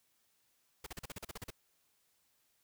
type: noise bursts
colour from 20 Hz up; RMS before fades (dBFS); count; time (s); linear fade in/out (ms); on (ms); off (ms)
pink; -44; 11; 0.84-1.505; 5; 25; 39
effects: white hiss -75 dBFS RMS until 2.63 s